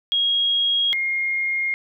sine tone pair in turn, 3282 / 2134 Hz, G#7 / C7, -21 / +34 cents, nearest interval perfect fifth, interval 745 cents, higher first, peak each -17 / -20 dBFS, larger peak first, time 0.12-0.93 / 0.93-1.74 s, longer neither, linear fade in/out 0 ms, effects none

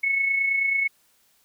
sine tone with amplitude modulation, 2200 Hz, C#7, 14 cents flat, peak -18 dBFS, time 0.03-0.88 s, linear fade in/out 10 ms, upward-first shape sine, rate 29.2 Hz, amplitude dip 45%, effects white hiss -63 dBFS RMS until 1.44 s

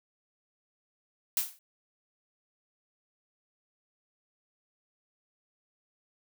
blue noise with exponential decay, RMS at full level -24 dBFS, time 1.37-1.59 s, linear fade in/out 1 ms, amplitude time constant 46 ms, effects none

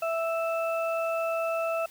harmonic tone, 659.3 Hz, E5, in tune, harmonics 1 / 2 / 4, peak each -27 / -33 / -37 dBFS, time 0.02-1.86 s, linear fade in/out 5 ms, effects white hiss -52 dBFS RMS until 1.9 s

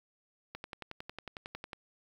click train, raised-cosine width 0.3 ms, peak -25 dBFS, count 14, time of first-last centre 0.55-1.732 s, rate 11 Hz, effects 9-bit

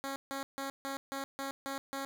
10% pulse tone bursts, 273.2 Hz, C#4, 25 cents flat, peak -28 dBFS, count 8, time 0.04-2.05 s, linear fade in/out 0 ms, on 120 ms, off 150 ms, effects none

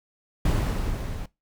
brown noise with level ramp, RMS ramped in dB -21 to -34 dBFS, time 0.45-1.26 s, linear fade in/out 5 ms, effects noise-tail reverb RT60 0.2 s tail -20 dB re dry

